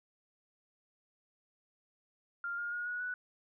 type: tone with pitch steps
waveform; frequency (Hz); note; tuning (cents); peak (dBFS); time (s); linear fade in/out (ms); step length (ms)
sine; 1396.9 / 1417.2 / 1437.8 / 1458.7 / 1480; F6 / F6 / F6 / F#6 / F#6; 0 / +25 / +50 / -25 / 0; -35; 2.44-3.14; 2; 140
effects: none